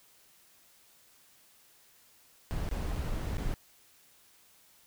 brown noise with dropouts, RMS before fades -33 dBFS, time 2.51-3.54 s, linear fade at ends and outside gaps 0 ms, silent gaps 2.689-2.713 / 2.955-2.96 / 3.369-3.382 s, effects white hiss -62 dBFS RMS until 4.86 s

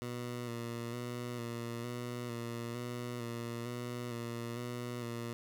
15% pulse tone with vibrato, 119.6 Hz, A#2, 45 cents sharp, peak -32 dBFS, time 0.02-5.33 s, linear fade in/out 0 ms, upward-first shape square, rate 1.1 Hz, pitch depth 28 cents each way, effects none

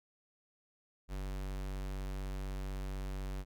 square tone, 47.96 Hz, G1, 37 cents flat, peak -38 dBFS, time 1.08-3.45 s, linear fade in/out 50 ms, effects none

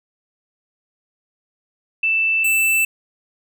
sine / square tone pair in turn, 2651 / 2651 Hz, E7 / E7, +9 / +9 cents, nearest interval unison, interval 0 cents, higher neither, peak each -15 dBFS, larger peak neither, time 2.03-2.44 / 2.44-2.85 s, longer neither, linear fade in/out 5 ms, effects none

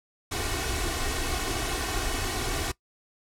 pink noise with comb filter, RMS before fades -29 dBFS, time 0.31-2.72 s, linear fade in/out 10 ms, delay 2.7 ms, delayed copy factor +0.7, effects noise-tail reverb RT60 0.1 s tail -20 dB re dry + low-pass 11000 Hz 12 dB/octave

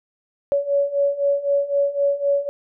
sine beating tone pair, 562 / 565.9 Hz, C#5 / C#5, +24 / +36 cents, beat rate 3.9 Hz, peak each -22 / -19 dBFS, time 0.52-2.49 s, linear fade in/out 0 ms, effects none

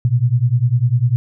sine beating tone pair, 116.54 / 126.54 Hz, A#2 / B2, 0 / +43 cents, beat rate 10 Hz, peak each -15 dBFS, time 0.05-1.16 s, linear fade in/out 0 ms, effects none

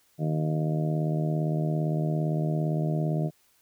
harmonic tone, 77.6 Hz, D#2, 4 cents flat, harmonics 2 / 3 / 4 / 5 / 6 / 7 / 8 / 9, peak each -25 / -37 / -35 / -37 / -43 / -46 / -36 / -41 dBFS, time 0.18-3.31 s, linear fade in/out 50 ms, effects white hiss -65 dBFS RMS until 3.61 s

